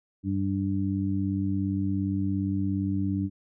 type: harmonic tone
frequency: 97.3 Hz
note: G2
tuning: 12 cents flat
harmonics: 1 / 2 / 3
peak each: -29 / -29 / -29 dBFS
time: 0.23-3.3 s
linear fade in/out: 50 ms
effects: none